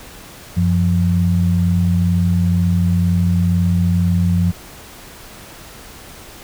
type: tone pair together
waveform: sine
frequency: 92.5 / 174.61 Hz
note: F#2 / F3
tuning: 0 / 0 cents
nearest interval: major seventh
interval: 1100 cents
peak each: -15 dBFS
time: 0.56-4.52 s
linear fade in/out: 20 ms
effects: pink hiss -38 dBFS RMS until 6.43 s